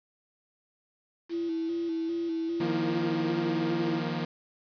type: tone with vibrato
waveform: sine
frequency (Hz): 332.3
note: E4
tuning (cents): +14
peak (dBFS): -28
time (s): 1.29-4.02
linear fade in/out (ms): 50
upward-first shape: square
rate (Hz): 2.5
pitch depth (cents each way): 25
type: chord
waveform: sawtooth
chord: Eb suspended second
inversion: none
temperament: equal with one note detuned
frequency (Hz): 155.56 / 174.61 / 235.9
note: Eb3 / F3 / Bb3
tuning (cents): 0 / 0 / +21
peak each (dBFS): -30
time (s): 2.6-4.25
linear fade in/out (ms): 5
effects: resampled to 11025 Hz + 8-bit